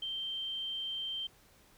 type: tone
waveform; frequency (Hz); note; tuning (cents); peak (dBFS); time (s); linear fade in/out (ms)
sine; 3136; G7; 0; -35; 0.02-1.27; 5
effects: pink hiss -63 dBFS RMS until 1.77 s